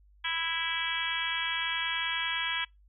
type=harmonic tone; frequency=329.6 Hz; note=E4; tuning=in tune; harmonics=3 / 4 / 5 / 6 / 7 / 8 / 9 / 10; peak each=-39 / -42 / -35 / -39 / -36 / -41 / -40 / -34 dBFS; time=0.24-2.65 s; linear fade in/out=10 ms; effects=noise-tail reverb RT60 0.2 s tail -26 dB re dry + added 50 Hz sine -57 dBFS peak until 2.88 s